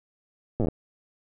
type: slowing click train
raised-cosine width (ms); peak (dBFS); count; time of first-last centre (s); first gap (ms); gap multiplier
2; -13; 9; 0.6-0.685; 8; 1.08
effects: none